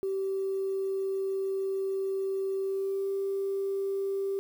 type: tone with pitch glide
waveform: sine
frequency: 386.9 to 392.1 Hz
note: G4 to G4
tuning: -23 to 0 cents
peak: -27 dBFS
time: 0.03-4.39 s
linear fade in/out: 0 ms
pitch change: +23 cents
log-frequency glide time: 2.62-3.1 s
effects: tanh soft clip ceiling -23 dBFS + 9-bit